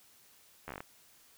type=slowing click train; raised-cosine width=0.5 ms; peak=-26 dBFS; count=8; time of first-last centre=0.68-0.805 s; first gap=12 ms; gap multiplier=1.13; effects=white hiss -62 dBFS RMS until 1.37 s